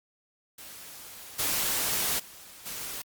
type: noise with level steps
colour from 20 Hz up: white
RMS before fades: -45 / -28 / -48 / -37 dBFS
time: 0.58-3.02 s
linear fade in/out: 5 ms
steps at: 1.38 / 2.18 / 2.65 s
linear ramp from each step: 20 ms
effects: Opus 48 kbps